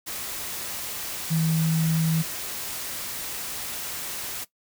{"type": "tone in noise", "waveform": "sine", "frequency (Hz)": 161.2, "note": "E3", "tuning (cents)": -38, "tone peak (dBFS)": -20, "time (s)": [1.3, 2.23], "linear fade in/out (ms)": 20, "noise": "white", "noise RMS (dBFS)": -33, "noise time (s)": [0.06, 4.45], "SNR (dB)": 10, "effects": ["noise-tail reverb RT60 0.1 s tail -17 dB re dry"]}